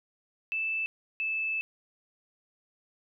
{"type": "tone pair in turn", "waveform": "sine", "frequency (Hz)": [2637, 2624], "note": ["E7", "E7"], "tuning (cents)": [0, -9], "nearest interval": "unison", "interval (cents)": 9, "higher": "first", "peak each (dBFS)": [-28, -28], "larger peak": "neither", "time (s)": [[0.52, 0.86], [1.2, 1.61]], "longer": "second", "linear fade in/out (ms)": 0, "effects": []}